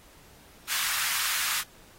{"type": "high-pass noise", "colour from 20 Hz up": "pink", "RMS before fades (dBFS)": -29, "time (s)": [0.67, 1.64], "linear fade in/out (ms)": 50, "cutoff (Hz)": 1200, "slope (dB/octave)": 24, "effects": ["pink hiss -55 dBFS RMS until 1.98 s", "AAC 48 kbps"]}